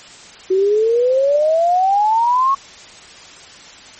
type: exponential sweep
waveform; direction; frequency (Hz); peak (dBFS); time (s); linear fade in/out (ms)
sine; up; 370 to 1108.7; -11; 0.5-2.55; 10
effects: white hiss -39 dBFS RMS until 3.99 s + MP3 32 kbps